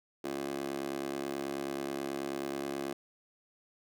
15% pulse tone with high-pass filter, 69.3 Hz, C#2, in tune, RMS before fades -37 dBFS, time 0.24-2.93 s, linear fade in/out 5 ms, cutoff 370 Hz, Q 3.5, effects none

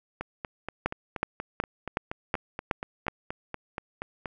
two click trains, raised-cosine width 0.5 ms, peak -18 / -10 dBFS, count 18 / 7, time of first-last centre 0.21-4.258 / 0.86-3.082 s, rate 4.2 / 2.7 Hz, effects none

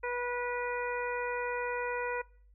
harmonic tone, 487.9 Hz, B4, 21 cents flat, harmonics 1 / 2 / 3 / 4 / 5, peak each -35 / -38 / -40 / -41 / -42 dBFS, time 0.03-2.22 s, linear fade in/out 10 ms, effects noise-tail reverb RT60 0.5 s tail -23 dB re dry + added 50 Hz sine -57 dBFS peak until 2.54 s

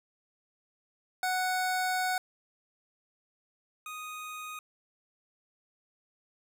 25% pulse tone pair in turn, 740 / 1244.4 Hz, F#5 / D#6, 0 / 0 cents, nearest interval major sixth, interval 900 cents, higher second, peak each -24 / -35 dBFS, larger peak first, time 1.23-2.18 / 3.86-4.59 s, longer first, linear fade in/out 2 ms, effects none

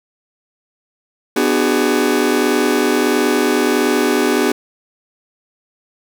40% pulse chord, G# half-diminished seventh, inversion first, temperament just, 249.2 / 299 / 373.8 / 415.3 Hz, B3 / D4 / F#4 / G#4, +16 / +31 / +18 / 0 cents, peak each -18 dBFS, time 1.36-4.52 s, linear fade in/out 5 ms, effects none

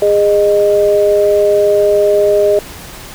sine tone pair together, 410.2 / 614.6 Hz, G#4 / D#5, -21 / -21 cents, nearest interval perfect fifth, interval 700 cents, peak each -10 dBFS, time 0.02-2.59 s, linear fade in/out 2 ms, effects pink hiss -31 dBFS RMS until 3.14 s

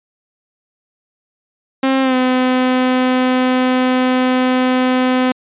sawtooth tone with pitch glide, 266.1 to 255 Hz, C4 to C4, +29 to -44 cents, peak -8 dBFS, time 1.83-5.32 s, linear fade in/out 5 ms, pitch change -73 cents, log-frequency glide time 2.02-2.15 s, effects resampled to 8000 Hz

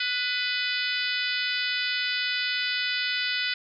harmonic tone with a mistuned harmonic, 499.8 Hz, B4, 21 cents sharp, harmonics 3 / 4 / 5 / 6 / 7 / 8 / 9 / 10, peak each -31 / -32 / -33 / -34 / -34 / -35 / -36 / -36 dBFS, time 0-3.54 s, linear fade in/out 5 ms, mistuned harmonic 3, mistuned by -28 cents, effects none

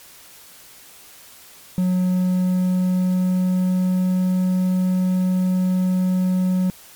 triangle tone with pitch glide, 182.7 to 184.18 Hz, F#3 to F#3, -22 to -8 cents, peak -14 dBFS, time 1.78-6.7 s, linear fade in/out 0 ms, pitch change +14 cents, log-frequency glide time 1.94-4.42 s, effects white hiss -45 dBFS RMS until 6.95 s + MP3 96 kbps

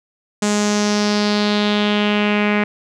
sawtooth tone with low-pass filter sweep, 207.9 Hz, G#3, 2 cents sharp, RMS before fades -17 dBFS, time 0.42-2.64 s, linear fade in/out 5 ms, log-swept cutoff 7500 to 2200 Hz, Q 3.3, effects none

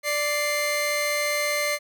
sawtooth tone pair together, 587.3 / 2093 Hz, D5 / C7, 0 / 0 cents, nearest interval octave + minor seventh, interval 2200 cents, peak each -22 dBFS, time 0.03-1.79 s, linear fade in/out 50 ms, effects none

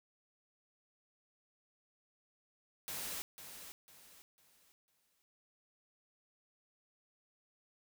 white noise with echo, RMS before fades -42 dBFS, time 2.88-3.22 s, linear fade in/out 0 ms, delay 500 ms, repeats 4, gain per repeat -9 dB, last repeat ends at 5.22 s, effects none

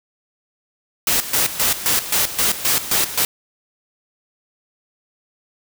white noise with tremolo, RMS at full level -17 dBFS, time 1.07-3.25 s, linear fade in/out 2 ms, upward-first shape square, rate 3.8 Hz, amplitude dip 75%, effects none

